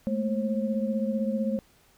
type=tone cluster; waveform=sine; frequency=213.9 / 229.5 / 536 Hz; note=A3 / A#3 / C5; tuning=-49 / -27 / +42 cents; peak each=-27 / -31 / -31 dBFS; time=0.07-1.59 s; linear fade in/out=0 ms; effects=pink hiss -61 dBFS RMS until 1.97 s